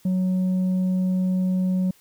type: tone with tanh clipping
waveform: sine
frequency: 185 Hz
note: F#3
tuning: in tune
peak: -20 dBFS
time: 0.05-1.91 s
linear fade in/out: 5 ms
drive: 3 dB
effects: white hiss -57 dBFS RMS until 2 s